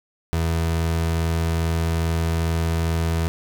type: tone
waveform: 30% pulse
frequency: 82.41 Hz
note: E2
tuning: in tune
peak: -17 dBFS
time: 0.33-3.28 s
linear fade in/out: 0 ms
effects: none